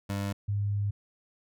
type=tone pair in turn; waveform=25% pulse / sine; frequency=99.7 / 101.85 Hz; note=G2 / G#2; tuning=+30 / -33 cents; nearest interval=unison; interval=37 cents; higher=second; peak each=-26 dBFS; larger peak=neither; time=0.09-0.33 / 0.48-0.91 s; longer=second; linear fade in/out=10 ms; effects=none